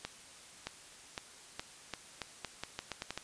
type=accelerating click train; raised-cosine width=0.2 ms; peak=-20 dBFS; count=13; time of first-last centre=0.05-3.176 s; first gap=620 ms; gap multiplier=0.82; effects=white hiss -54 dBFS RMS until 3.23 s + resampled to 22050 Hz